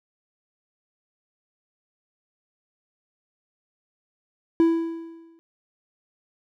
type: tone with exponential decay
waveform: triangle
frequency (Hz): 330.7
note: E4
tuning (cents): +6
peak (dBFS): -11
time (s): 4.6-5.39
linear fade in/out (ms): 0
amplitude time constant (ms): 170
effects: none